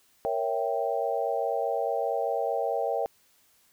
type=chord; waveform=sine; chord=A# diminished seventh; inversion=none; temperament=equal; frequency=466.2 / 554.4 / 659.3 / 784 Hz; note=A#4 / C#5 / E5 / G5; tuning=0 / 0 / 0 / 0 cents; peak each=-31 dBFS; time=0.25-3.06 s; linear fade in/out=0 ms; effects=white hiss -64 dBFS RMS until 3.72 s